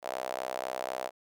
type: tone with high-pass filter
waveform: sawtooth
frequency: 64 Hz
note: C2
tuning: 38 cents flat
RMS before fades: -36 dBFS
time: 0.02-1.11 s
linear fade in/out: 50 ms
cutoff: 640 Hz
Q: 3.8
effects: none